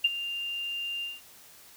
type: tone with ADSR envelope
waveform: sine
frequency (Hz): 2794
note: F7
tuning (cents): 0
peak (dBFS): -17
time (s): 0.04-1.21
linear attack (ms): 8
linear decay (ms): 31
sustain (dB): -14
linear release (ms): 180
effects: white hiss -53 dBFS RMS until 1.76 s